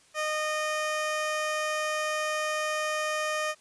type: tone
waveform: 15% pulse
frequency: 614 Hz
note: D#5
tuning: 23 cents flat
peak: -21 dBFS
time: 0.14-3.55 s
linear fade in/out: 50 ms
effects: white hiss -60 dBFS RMS until 3.6 s + resampled to 22050 Hz